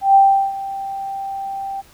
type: tone with ADSR envelope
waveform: sine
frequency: 784 Hz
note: G5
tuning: in tune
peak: -6 dBFS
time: 0.01-1.82 s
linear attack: 140 ms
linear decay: 370 ms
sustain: -17 dB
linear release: 24 ms
effects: pink hiss -49 dBFS RMS until 1.93 s